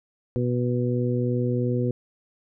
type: harmonic tone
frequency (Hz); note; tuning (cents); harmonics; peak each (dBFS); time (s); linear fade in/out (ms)
122.9; B2; -8; 1 / 2 / 3 / 4; -24 / -27 / -29 / -30; 0.36-1.91; 0
effects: none